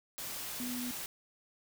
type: tone in noise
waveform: sine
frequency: 246.9 Hz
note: B3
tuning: in tune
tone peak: -37 dBFS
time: 0.6-0.91 s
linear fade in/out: 0 ms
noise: white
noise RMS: -41 dBFS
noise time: 0.18-1.06 s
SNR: +1 dB
effects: none